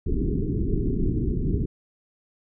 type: low-pass noise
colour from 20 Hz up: pink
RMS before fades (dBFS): -24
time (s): 0.06-1.66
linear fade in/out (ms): 10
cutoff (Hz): 420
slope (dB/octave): 96
effects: none